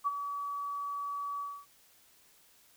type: tone with ADSR envelope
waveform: sine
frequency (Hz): 1141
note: C#6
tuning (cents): +50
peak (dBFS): -25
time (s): 0.04-1.66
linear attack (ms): 30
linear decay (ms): 28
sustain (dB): -9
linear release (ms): 260
effects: white hiss -63 dBFS RMS until 2.76 s